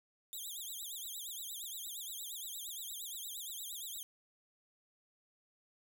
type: tone with vibrato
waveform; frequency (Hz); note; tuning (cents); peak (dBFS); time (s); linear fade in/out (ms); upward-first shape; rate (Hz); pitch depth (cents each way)
5% pulse; 3520; A7; 0; -35; 0.33-4.03; 0; sine; 8.6; 200
effects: none

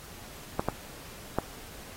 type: clicks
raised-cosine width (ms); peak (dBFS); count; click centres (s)
1; -12; 3; 0.595 / 0.686 / 1.386
effects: pink hiss -47 dBFS RMS until 1.96 s + AAC 48 kbps

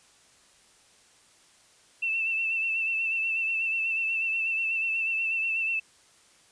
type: tone with vibrato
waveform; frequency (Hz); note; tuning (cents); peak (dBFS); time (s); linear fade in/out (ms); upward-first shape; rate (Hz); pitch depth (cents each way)
sine; 2668; E7; +20; -25; 2.02-5.8; 10; sine; 8.2; 35
effects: white hiss -59 dBFS RMS until 6.51 s + resampled to 22050 Hz

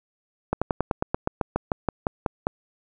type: slowing click train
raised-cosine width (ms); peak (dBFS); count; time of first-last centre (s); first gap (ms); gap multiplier
1; -8; 15; 0.53-2.469; 86; 1.07
effects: none

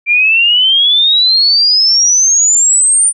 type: exponential sweep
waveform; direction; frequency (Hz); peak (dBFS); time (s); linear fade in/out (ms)
sine; up; 2355 to 9280; -6; 0.06-3.13; 50
effects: none

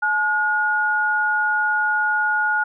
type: tone pair together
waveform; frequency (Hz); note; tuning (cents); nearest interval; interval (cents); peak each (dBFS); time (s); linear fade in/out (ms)
sine; 855.2 / 1439; A5 / F#6; -49 / -49; major sixth; 900; -23 / -18; 0.02-2.64; 10
effects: none

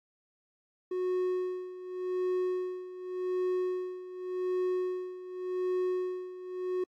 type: tone with tremolo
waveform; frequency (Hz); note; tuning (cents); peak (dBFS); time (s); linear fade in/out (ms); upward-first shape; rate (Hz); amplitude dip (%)
triangle; 366.2; F#4; -18; -25; 0.91-6.84; 5; sine; 0.87; 80
effects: AAC 64 kbps

